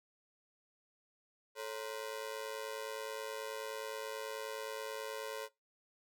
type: ring-modulated tone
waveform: sawtooth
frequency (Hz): 493.9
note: B4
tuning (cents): 0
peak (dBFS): -33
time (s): 1.55-5.49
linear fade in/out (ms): 50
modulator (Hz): 54.7
effects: noise-tail reverb RT60 0.2 s tail -21 dB re dry